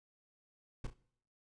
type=noise with echo; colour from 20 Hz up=brown; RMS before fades=-37 dBFS; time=0.84-0.87 s; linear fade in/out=5 ms; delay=33 ms; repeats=2; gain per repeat=-10 dB; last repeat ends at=0.936 s; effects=noise-tail reverb RT60 0.6 s tail -19 dB re dry + resampled to 22050 Hz